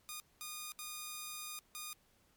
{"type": "tone bursts at uneven times", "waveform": "5% pulse", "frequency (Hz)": 1225, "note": "D#6", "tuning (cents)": -27, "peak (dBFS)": -31, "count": 4, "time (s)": [[0.09, 0.2], [0.41, 0.72], [0.79, 1.59], [1.75, 1.93]], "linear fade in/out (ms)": 0, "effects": ["pink hiss -71 dBFS RMS until 2.36 s", "MP3 96 kbps"]}